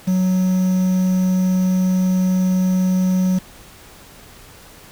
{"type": "tone with quantisation", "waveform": "triangle", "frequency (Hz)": 185, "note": "F#3", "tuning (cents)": 0, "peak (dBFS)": -12, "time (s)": [0.07, 3.39], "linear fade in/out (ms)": 10, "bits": 6, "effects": ["pink hiss -43 dBFS RMS until 4.91 s"]}